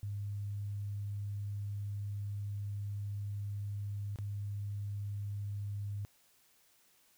sine tone with dropouts, 101.7 Hz, G#2, 36 cents flat, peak -36 dBFS, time 0.03-6.05 s, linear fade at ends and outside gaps 0 ms, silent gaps 4.159-4.187 s, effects white hiss -68 dBFS RMS until 7.17 s

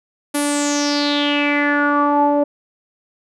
sawtooth tone with low-pass filter sweep, 290.1 Hz, D4, 21 cents flat, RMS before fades -17 dBFS, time 0.34-2.44 s, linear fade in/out 10 ms, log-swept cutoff 11000 to 650 Hz, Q 6, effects none

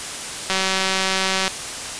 click train, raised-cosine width 0.2 ms, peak -3 dBFS, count 187, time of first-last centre 0.5-1.479 s, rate 190 Hz, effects white hiss -29 dBFS RMS until 1.99 s + resampled to 22050 Hz

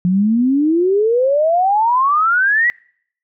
sine exponential sweep, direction up, 175.3 to 1979 Hz, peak -11 dBFS, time 0.05-2.7 s, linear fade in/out 0 ms, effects noise-tail reverb RT60 0.6 s tail -26 dB re dry

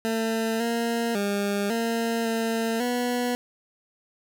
20% pulse tone with pitch steps, 224.5 / 232.7 / 201.9 / 229.9 / 226.8 / 244.8 Hz, A3 / A#3 / G#3 / A#3 / A#3 / B3, +35 / -3 / -49 / -24 / -47 / -15 cents, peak -19 dBFS, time 0.05-3.35 s, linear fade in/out 0 ms, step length 550 ms, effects none

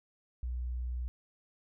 sine tone, 61.4 Hz, B1, 9 cents flat, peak -33 dBFS, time 0.43-1.08 s, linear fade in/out 0 ms, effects none

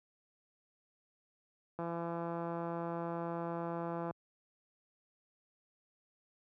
click train, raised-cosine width 1 ms, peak -26 dBFS, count 393, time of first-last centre 1.79-4.11 s, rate 169 Hz, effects high-pass 80 Hz 12 dB/octave

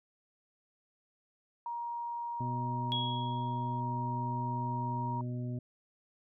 sine tone, 944 Hz, A#5, 22 cents sharp, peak -35 dBFS, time 1.66-5.21 s, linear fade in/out 2 ms
harmonic tone, 123 Hz, B2, 7 cents flat, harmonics 1 / 2 / 3 / 5, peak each -35 / -40 / -49 / -51 dBFS, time 2.4-5.59 s, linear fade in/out 5 ms
sine tone with exponential decay, 3322 Hz, G#7, in tune, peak -30 dBFS, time 2.92-3.8 s, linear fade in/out 0 ms, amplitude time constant 190 ms
effects none

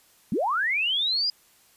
sine linear sweep, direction up, 159.8 to 4978 Hz, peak -22 dBFS, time 0.32-1.3 s, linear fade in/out 2 ms, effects white hiss -59 dBFS RMS until 1.76 s + resampled to 32000 Hz

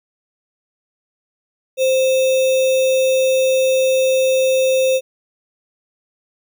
sine tone with sample-and-hold, 523.3 Hz, C5, in tune, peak -12 dBFS, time 1.77-5.01 s, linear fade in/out 50 ms, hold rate 3150 Hz, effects none

